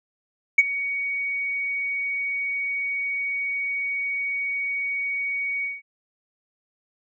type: tone with ADSR envelope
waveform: sine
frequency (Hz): 2243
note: C#7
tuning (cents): +20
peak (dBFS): -7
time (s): 0.58-5.82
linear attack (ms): 7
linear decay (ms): 33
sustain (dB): -17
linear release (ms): 180
effects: tanh soft clip ceiling -5 dBFS